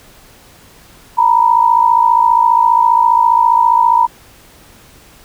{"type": "tone pair together", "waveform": "sine", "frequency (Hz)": [923.1, 978], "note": ["A#5", "B5"], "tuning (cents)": [-17, -17], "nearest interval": "minor second", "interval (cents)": 100, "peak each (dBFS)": -10, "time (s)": [1.17, 4.07], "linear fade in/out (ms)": 20, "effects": ["pink hiss -43 dBFS RMS until 5.24 s"]}